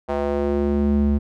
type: tone with band-pass filter sweep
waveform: square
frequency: 71.5 Hz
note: D2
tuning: 46 cents flat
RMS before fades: -20 dBFS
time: 0.08-1.19 s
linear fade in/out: 20 ms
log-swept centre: 680 to 160 Hz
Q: 1.8
effects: none